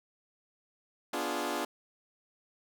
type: chord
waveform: 15% pulse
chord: B diminished seventh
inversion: none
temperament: equal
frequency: 246.9 / 293.7 / 349.2 / 415.3 Hz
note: B3 / D4 / F4 / Ab4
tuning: 0 / 0 / 0 / 0 cents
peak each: -33 / -30 / -30 / -32 dBFS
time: 1.13-1.65 s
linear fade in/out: 5 ms
effects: none